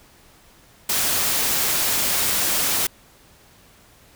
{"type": "noise", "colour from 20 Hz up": "white", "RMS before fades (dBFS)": -21, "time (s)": [0.89, 2.87], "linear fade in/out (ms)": 5, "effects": ["pink hiss -52 dBFS RMS until 4.15 s"]}